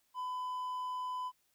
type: tone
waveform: triangle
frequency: 1005 Hz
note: B5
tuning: 30 cents sharp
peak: -34 dBFS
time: 0.14-1.32 s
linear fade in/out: 50 ms
effects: white hiss -75 dBFS RMS until 1.54 s